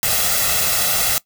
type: noise with comb filter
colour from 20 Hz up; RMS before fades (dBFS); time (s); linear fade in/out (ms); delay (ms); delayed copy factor
white; -18; 0.03-1.18; 0; 1.5; +0.65
effects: noise-tail reverb RT60 0.1 s tail -19 dB re dry